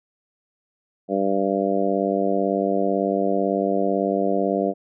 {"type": "harmonic tone", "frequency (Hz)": 98, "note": "G2", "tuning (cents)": 0, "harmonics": [2, 3, 4, 5, 6, 7], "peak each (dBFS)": [-26, -26, -26, -26, -26, -26], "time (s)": [1.08, 4.74], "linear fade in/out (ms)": 50, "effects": []}